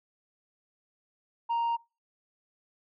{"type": "tone", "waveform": "sine", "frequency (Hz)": 932.3, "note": "A#5", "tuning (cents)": 0, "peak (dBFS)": -23, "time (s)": [1.49, 1.77], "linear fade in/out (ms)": 20, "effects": ["noise-tail reverb RT60 0.3 s tail -26 dB re dry", "tanh soft clip ceiling -25 dBFS"]}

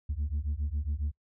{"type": "beating tone pair", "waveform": "sine", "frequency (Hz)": [70, 77.3], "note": ["C#2", "D#2"], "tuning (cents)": [18, -11], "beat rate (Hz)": 7.3, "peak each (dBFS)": -30, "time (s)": [0.09, 1.12], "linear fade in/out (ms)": 10, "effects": ["noise-tail reverb RT60 0.1 s tail -26 dB re dry", "tanh soft clip ceiling -26 dBFS"]}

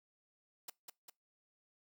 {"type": "noise with echo", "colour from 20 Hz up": "white", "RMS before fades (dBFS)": -45, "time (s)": [0.68, 0.7], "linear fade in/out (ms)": 5, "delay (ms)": 200, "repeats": 2, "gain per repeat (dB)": -4, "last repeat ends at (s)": 1.1, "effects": ["noise-tail reverb RT60 0.2 s tail -23 dB re dry", "high-pass 200 Hz 12 dB/octave"]}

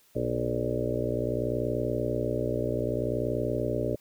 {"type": "harmonic tone with a mistuned harmonic", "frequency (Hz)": 60.6, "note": "B1", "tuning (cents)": -32, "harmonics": [1, 2, 4, 5, 6, 7, 8, 9, 10], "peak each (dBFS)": [-39, -33, -36, -35, -36, -33, -36, -37, -34], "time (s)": [0.15, 3.96], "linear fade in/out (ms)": 10, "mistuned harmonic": 10, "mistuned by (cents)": -36, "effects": ["white hiss -62 dBFS RMS until 4 s"]}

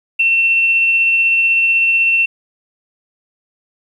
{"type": "tone with tremolo", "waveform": "sine", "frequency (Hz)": 2700, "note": "E7", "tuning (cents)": 41, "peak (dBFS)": -9, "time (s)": [0.19, 2.26], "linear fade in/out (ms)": 10, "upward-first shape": "triangle", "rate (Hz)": 16, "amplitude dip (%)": 25, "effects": ["8-bit"]}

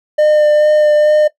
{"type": "tone with vibrato", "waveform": "triangle", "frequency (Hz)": 603, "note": "D5", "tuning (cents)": 46, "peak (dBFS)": -5, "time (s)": [0.18, 1.28], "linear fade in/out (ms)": 10, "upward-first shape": "sine", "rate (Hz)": 2.3, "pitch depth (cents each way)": 13, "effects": ["noise-tail reverb RT60 0.1 s tail -17 dB re dry"]}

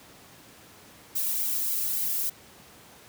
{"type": "noise with flanger", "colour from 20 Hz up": "violet", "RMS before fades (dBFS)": -28, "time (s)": [1.15, 2.3], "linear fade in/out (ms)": 10, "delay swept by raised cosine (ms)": [1.1, 1.97], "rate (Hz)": 3.5, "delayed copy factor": -0.75, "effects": ["pink hiss -51 dBFS RMS until 3.08 s", "high-pass 100 Hz 12 dB/octave"]}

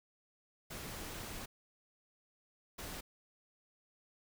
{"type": "noise bursts at uneven times", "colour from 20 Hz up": "pink", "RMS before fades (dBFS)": -45, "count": 2, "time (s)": [[0.7, 1.46], [2.78, 3.01]], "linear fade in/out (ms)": 10, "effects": []}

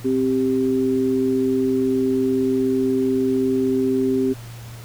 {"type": "tone pair together", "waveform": "sine", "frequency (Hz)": [261.6, 392], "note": ["C4", "G4"], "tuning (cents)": [0, 0], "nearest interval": "perfect fifth", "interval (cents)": 700, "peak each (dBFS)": [-19, -20], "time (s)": [0.04, 4.34], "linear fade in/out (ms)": 20, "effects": ["added 117 Hz sine -35 dBFS peak until 4.84 s", "pink hiss -43 dBFS RMS until 4.84 s"]}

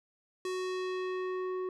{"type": "tone with low-pass filter sweep", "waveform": "square", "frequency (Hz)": 370, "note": "F#4", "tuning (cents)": 0, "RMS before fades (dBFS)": -35, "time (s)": [0.45, 1.69], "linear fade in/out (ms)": 2, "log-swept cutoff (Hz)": [8700, 960], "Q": 0.91, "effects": []}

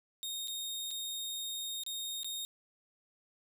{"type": "tone with dropouts", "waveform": "sawtooth", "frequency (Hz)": 3704, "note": "A#7", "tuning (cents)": -12, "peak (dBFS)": -34, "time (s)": [0.23, 2.45], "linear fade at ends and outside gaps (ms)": 0, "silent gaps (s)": [[0.474, 0.481], [0.907, 0.912], [1.835, 1.864], [2.232, 2.245]], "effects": []}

